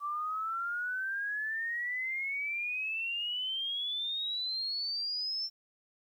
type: exponential sweep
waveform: sine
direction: up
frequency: 1156 to 5400 Hz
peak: -32 dBFS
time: 0-5.5 s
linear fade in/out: 50 ms
effects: 11-bit